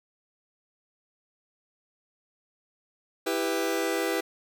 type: chord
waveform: sawtooth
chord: E minor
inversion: none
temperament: just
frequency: 329.6 / 395.6 / 494.4 Hz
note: E4 / G4 / B4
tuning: 0 / +16 / +2 cents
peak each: -26 dBFS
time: 3.26-4.21 s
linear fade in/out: 10 ms
effects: none